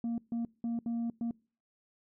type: tone bursts at uneven times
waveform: sine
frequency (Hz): 233.1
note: A#3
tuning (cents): 0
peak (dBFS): -28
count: 5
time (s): 0.04-0.18 / 0.32-0.45 / 0.64-0.79 / 0.86-1.1 / 1.21-1.31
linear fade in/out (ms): 2
effects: noise-tail reverb RT60 0.4 s tail -26 dB re dry + tanh soft clip ceiling -30 dBFS